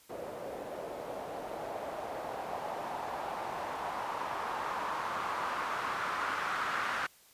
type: noise with low-pass filter sweep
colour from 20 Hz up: blue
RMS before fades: -37 dBFS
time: 0.09-7.07 s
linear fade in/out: 10 ms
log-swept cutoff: 530 to 1400 Hz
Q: 2.6
effects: white hiss -61 dBFS RMS until 7.33 s + resampled to 32000 Hz